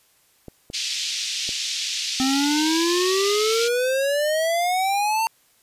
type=clicks; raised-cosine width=2 ms; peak=-23 dBFS; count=3; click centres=0.483 / 0.701 / 1.491 s
type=band-pass noise; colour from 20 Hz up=white; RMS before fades=-27 dBFS; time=0.73-3.69 s; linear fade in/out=20 ms; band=2700 to 5800 Hz; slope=24 dB/octave
type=exponential sweep; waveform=square; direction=up; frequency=259.3 to 912 Hz; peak=-20 dBFS; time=2.2-5.27 s; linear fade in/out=0 ms
effects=white hiss -60 dBFS RMS until 5.62 s + resampled to 32000 Hz